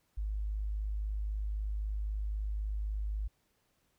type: tone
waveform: sine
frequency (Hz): 51.91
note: G#1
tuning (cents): 0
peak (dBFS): -32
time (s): 0.17-3.28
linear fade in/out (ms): 10
effects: pink hiss -75 dBFS RMS until 3.98 s